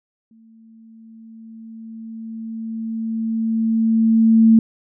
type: tone with exponential growth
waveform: sine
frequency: 224.4 Hz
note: A3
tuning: 34 cents sharp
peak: -7 dBFS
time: 0.31-4.59 s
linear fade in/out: 2 ms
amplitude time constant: 930 ms
effects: none